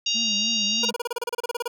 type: harmonic tone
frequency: 936 Hz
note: A#5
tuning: 7 cents sharp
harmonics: 3 / 4 / 5 / 6 / 7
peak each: -25 / -27 / -29 / -31 / -32 dBFS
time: 0.06-0.9 s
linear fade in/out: 5 ms
type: tone with vibrato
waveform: triangle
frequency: 216 Hz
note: A3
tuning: 32 cents flat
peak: -30 dBFS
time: 0.14-0.93 s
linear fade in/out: 20 ms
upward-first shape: triangle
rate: 3.4 Hz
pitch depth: 140 cents each way
type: tone bursts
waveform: 25% pulse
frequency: 479.1 Hz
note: A#4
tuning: 47 cents sharp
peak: -21 dBFS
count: 16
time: 0.83-1.679 s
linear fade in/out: 5 ms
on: 24 ms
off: 31 ms
effects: none